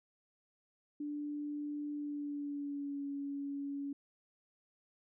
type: tone with pitch glide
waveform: sine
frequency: 293.7 to 281.4 Hz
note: D4 to C#4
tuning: 0 to +26 cents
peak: -37 dBFS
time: 1-3.93 s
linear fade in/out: 5 ms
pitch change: -74 cents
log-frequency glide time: 1.93-3.05 s
effects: none